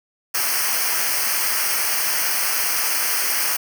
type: noise with comb filter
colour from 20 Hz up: white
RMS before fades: -21 dBFS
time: 0.34-3.57 s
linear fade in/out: 10 ms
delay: 0.27 ms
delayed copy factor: -0.9
effects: none